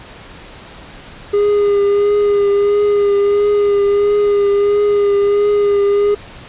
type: tone with vibrato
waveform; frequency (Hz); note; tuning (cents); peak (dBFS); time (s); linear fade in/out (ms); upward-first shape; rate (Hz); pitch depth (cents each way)
triangle; 407.8; G#4; -32; -8; 1.33-6.15; 10; triangle; 1.5; 25
effects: pink hiss -36 dBFS RMS until 6.48 s + resampled to 8000 Hz